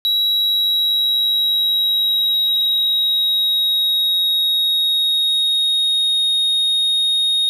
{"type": "tone with pitch glide", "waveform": "triangle", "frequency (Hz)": [3881, 3727], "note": ["B7", "A#7"], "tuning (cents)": [-31, -1], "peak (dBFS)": -13, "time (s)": [0.05, 7.49], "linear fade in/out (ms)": 0, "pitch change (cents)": -70, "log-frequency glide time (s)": [0.24, 6.27], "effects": []}